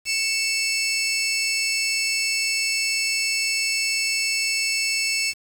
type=tone pair together; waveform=20% pulse; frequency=2217 / 2654 Hz; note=C#7 / E7; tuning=0 / +11 cents; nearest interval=minor third; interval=311 cents; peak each=-20 / -18 dBFS; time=0.05-5.34 s; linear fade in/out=50 ms; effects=low-pass 12000 Hz 12 dB/octave + 7-bit